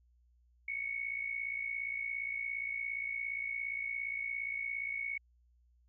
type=tone with amplitude modulation; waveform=sine; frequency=2217 Hz; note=C#7; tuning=in tune; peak=-32 dBFS; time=0.68-5.18 s; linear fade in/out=5 ms; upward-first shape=sine; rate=57.3 Hz; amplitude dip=70%; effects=added 60 Hz sine -65 dBFS peak until 5.88 s